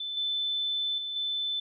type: tone with level steps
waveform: sine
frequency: 3520 Hz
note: A7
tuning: in tune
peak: -32 / -27 / -32 / -28 dBFS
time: 0-1.6 s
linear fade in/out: 5 ms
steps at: 0.17 / 0.98 / 1.16 s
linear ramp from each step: 2 ms
effects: none